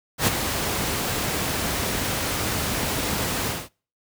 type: noise with ADSR envelope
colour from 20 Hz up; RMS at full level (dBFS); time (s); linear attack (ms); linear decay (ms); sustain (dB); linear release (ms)
pink; -17; 0.18-3.69; 92; 20; -8; 220
effects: noise-tail reverb RT60 0.4 s tail -26 dB re dry + high-pass 60 Hz 12 dB/octave